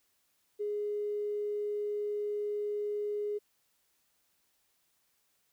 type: tone with tanh clipping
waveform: triangle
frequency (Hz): 415.3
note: G#4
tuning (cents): 0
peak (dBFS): -31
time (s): 0.59-3.39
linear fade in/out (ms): 20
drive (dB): 3
effects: white hiss -74 dBFS RMS until 5.52 s